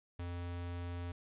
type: tone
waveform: square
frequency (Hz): 87.31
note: F2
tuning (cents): 0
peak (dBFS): -40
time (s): 0.19-1.12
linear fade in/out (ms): 5
effects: resampled to 8000 Hz + 11-bit